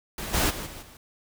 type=noise with level steps; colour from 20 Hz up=pink; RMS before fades=-34 / -23 / -35 / -41 / -49 dBFS; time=0.18-0.97 s; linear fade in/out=2 ms; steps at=0.33 / 0.49 / 0.65 / 0.81 s; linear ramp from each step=20 ms; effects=none